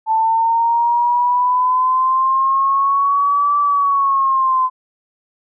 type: linear two-way sweep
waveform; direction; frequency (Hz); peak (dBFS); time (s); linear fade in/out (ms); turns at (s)
sine; up then down; 880 to 1161 to 1023; -12; 0.06-4.7; 50; 3.58
effects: none